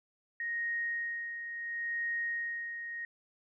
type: tone with tremolo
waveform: sine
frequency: 1869 Hz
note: A#6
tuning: 4 cents sharp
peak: -31 dBFS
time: 0.4-3.05 s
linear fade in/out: 2 ms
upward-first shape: sine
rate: 0.72 Hz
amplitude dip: 55%
effects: none